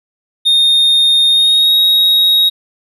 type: tone with pitch glide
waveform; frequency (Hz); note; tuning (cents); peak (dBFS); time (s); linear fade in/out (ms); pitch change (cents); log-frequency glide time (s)
triangle; 3680 to 3781; A#7 to A#7; -23 to +24; -6; 0.45-2.5; 20; +47; 1.29-1.75
effects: none